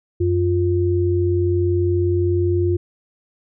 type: tone pair together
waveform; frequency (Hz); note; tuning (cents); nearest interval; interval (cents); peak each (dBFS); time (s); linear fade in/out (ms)
sine; 92 / 350.8; F#2 / F4; -9 / +8; octave + major seventh; 2317; -18; 0.2-2.77; 10
effects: none